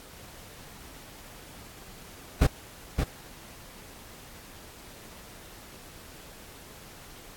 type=noise with echo; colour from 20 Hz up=brown; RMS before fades=-17 dBFS; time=2.41-2.47 s; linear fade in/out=10 ms; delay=570 ms; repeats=1; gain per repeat=-6 dB; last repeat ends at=3.04 s; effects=pink hiss -48 dBFS RMS until 7.36 s + AAC 64 kbps